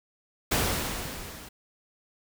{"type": "noise with level ramp", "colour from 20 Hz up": "pink", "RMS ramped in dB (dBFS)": [-24, -45], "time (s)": [0.51, 1.49], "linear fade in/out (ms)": 10, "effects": []}